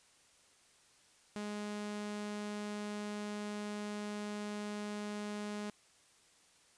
sawtooth tone, 208.1 Hz, G#3, 4 cents sharp, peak -35 dBFS, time 1.36-5.7 s, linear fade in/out 0 ms, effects white hiss -66 dBFS RMS until 6.77 s + resampled to 22050 Hz

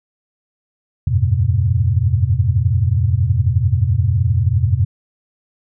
sine tone cluster, 84.7 / 95.9 / 107.9 / 126.7 Hz, E2 / G2 / A2 / B2, +48 / -37 / -33 / +45 cents, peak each -18 dBFS, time 1.07-4.85 s, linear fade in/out 5 ms, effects none

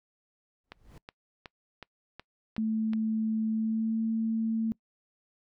brown noise with exponential growth, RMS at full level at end -44 dBFS, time 0.64-0.98 s, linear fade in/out 2 ms, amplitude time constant 73 ms
click train, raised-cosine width 0.3 ms, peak -26 dBFS, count 7, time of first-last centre 0.72-2.934 s, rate 2.71 Hz
sine tone with pitch glide, 220 to 223.8 Hz, A3 to A3, 0 to +30 cents, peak -26 dBFS, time 2.58-4.72 s, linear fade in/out 0 ms, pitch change +30 cents, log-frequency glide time 3.5-4.01 s
effects noise-tail reverb RT60 0.1 s tail -24 dB re dry

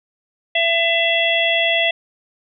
harmonic tone, 670 Hz, E5, 28 cents sharp, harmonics 1 / 3 / 4 / 5, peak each -20 / -20 / -20 / -20 dBFS, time 0.55-1.91 s, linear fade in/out 5 ms, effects none

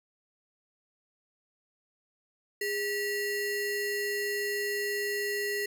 square ring-modulated tone, 1174.7 Hz, D6, in tune, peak -27 dBFS, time 2.61-5.66 s, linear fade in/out 5 ms, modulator 764 Hz, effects none

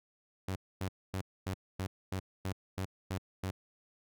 sawtooth tone bursts, 94.5 Hz, F#2, 37 cents sharp, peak -30 dBFS, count 10, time 0.48-3.51 s, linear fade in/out 5 ms, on 78 ms, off 250 ms, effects none

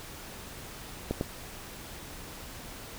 clicks, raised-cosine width 2 ms, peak -15 dBFS, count 2, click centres 1.11 / 1.211 s, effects pink hiss -44 dBFS RMS until 2.98 s

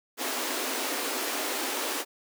pink high-pass noise, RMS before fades -31 dBFS, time 0.17-2.05 s, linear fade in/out 50 ms, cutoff 250 Hz, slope 96 dB/octave, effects none

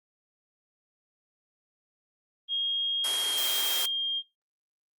sine tone with pitch glide, 3253 to 3214 Hz, G#7 to G7, -37 to +43 cents, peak -26 dBFS, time 2.48-4.23 s, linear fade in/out 50 ms, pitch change -20 cents, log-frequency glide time 3.15-3.44 s
white high-pass noise, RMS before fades -31 dBFS, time 3.04-3.86 s, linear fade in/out 5 ms, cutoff 320 Hz, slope 24 dB/octave
effects noise-tail reverb RT60 0.2 s tail -22 dB re dry + Opus 32 kbps

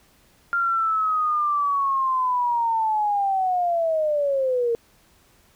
sine linear sweep, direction down, 1396.9 to 458.3 Hz, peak -19 dBFS, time 0.53-4.75 s, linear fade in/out 0 ms, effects pink hiss -58 dBFS RMS until 5.55 s

